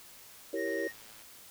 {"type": "chord", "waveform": "sine", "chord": "E diminished seventh", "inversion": "none", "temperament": "equal", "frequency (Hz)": [329.6, 392, 466.2, 554.4], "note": ["E4", "G4", "Bb4", "Db5"], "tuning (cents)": [0, 0, 0, 0], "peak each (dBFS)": -37, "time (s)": [0.53, 0.88], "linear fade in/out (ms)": 5}
{"type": "tone", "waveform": "triangle", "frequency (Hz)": 1864.7, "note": "A#6", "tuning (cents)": 0, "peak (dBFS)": -36, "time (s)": [0.55, 0.93], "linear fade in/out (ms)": 50}
{"type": "click train", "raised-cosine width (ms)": 0.2, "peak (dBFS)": -38, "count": 62, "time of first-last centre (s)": [0.66, 1.22], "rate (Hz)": 109}
{"effects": ["white hiss -53 dBFS RMS until 1.5 s"]}